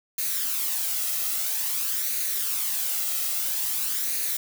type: noise with flanger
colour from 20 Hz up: blue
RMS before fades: -27 dBFS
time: 0.18-4.37 s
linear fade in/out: 5 ms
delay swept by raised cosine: 0.46 to 1.56 ms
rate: 0.5 Hz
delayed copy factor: +0.5
effects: none